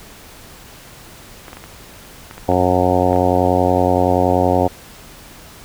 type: clicks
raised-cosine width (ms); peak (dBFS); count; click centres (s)
0.5; -19; 9; 1.482 / 1.531 / 1.57 / 1.64 / 2.311 / 2.38 / 2.517 / 3.13 / 3.161
type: harmonic tone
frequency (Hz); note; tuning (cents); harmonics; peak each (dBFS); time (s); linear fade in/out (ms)
90.6; F#2; -36; 1 / 2 / 3 / 4 / 5 / 6 / 7 / 8 / 9 / 10; -21 / -24 / -20 / -22 / -22 / -19 / -23 / -19 / -25 / -25; 2.48-4.68; 10
effects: pink hiss -40 dBFS RMS until 5.64 s